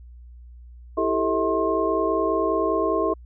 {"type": "tone cluster", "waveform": "sine", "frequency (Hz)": [329.1, 394.3, 444, 643, 1066], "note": ["E4", "G4", "A4", "E5", "C6"], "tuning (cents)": [-3, 10, 16, -43, 32], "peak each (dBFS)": -26, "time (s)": [0.97, 3.14], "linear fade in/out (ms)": 10, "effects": ["added 60 Hz sine -41 dBFS peak until 3.25 s"]}